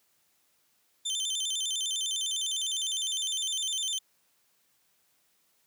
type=tone with vibrato; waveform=25% pulse; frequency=3322 Hz; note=G#7; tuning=in tune; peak=-25 dBFS; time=1.05-3.99 s; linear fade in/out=10 ms; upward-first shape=square; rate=9.9 Hz; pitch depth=120 cents each way; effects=white hiss -70 dBFS RMS until 5.66 s + high-pass 80 Hz 12 dB/octave